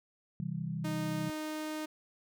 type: chord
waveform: sine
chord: C major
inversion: none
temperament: equal with one note detuned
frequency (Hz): 130.81 / 162.92 / 196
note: C3 / E3 / G3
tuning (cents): 0 / -20 / 0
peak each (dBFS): -40 / -36 / -40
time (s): 0.4-1.3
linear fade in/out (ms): 0
type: tone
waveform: sawtooth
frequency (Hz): 308.8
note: D#4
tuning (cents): -13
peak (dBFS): -32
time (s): 0.84-1.86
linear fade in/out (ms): 10
effects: none